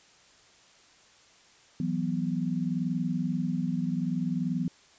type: chord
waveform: sine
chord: E suspended second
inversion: none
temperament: just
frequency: 164.81 / 185.42 / 247.2 Hz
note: E3 / F#3 / B3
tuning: 0 / +4 / +2 cents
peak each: -31 dBFS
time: 1.8-4.68 s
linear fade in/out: 2 ms
effects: white hiss -58 dBFS RMS until 4.98 s + resampled to 16000 Hz